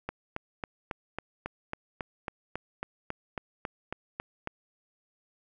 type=click train; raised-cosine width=0.5 ms; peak=-18 dBFS; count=17; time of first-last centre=0.09-4.474 s; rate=3.65 Hz; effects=none